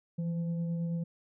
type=tone with frequency modulation; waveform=sine; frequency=167.4 Hz; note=E3; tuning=27 cents sharp; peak=-30 dBFS; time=0.18-1.04 s; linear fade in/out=10 ms; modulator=344 Hz; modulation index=0.31; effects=none